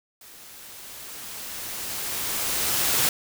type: noise with level ramp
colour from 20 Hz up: white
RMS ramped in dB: -47 to -21 dBFS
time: 0.21-3.09 s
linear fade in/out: 2 ms
effects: none